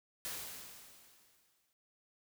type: noise with exponential decay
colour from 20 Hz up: white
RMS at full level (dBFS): -40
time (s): 0.25-1.73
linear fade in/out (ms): 0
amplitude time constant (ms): 320
effects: none